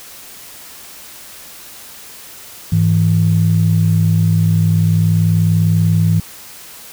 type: tone pair together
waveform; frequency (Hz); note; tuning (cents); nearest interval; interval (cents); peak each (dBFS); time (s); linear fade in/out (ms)
sine; 103.32 / 163.7; G#2 / E3; -8 / -12; minor sixth; 796; -12; 2.72-6.2; 5
effects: tanh soft clip ceiling -2 dBFS + white hiss -36 dBFS RMS until 6.92 s